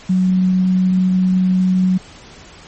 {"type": "tone", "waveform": "sine", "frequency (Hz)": 185, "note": "F#3", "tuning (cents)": 0, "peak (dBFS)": -11, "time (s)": [0.09, 1.98], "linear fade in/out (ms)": 10, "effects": ["pink hiss -40 dBFS RMS until 2.67 s", "MP3 32 kbps"]}